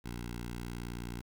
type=tone with notch filter; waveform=10% pulse; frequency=59.2 Hz; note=A#1; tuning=27 cents sharp; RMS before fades=-41 dBFS; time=0.04-1.22 s; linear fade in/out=20 ms; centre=600 Hz; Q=1.1; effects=10-bit